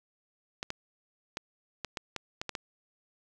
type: clicks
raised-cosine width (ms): 0.2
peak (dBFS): -17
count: 9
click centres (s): 0.629 / 0.704 / 1.371 / 1.847 / 1.972 / 2.163 / 2.415 / 2.493 / 2.552
effects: none